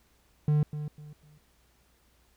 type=tone with echo; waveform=triangle; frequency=149.9 Hz; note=D3; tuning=36 cents sharp; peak=-19 dBFS; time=0.48-0.63 s; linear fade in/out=2 ms; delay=250 ms; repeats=3; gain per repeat=-11 dB; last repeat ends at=1.38 s; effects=added 60 Hz sine -67 dBFS peak until 2.36 s + pink hiss -67 dBFS RMS until 2.36 s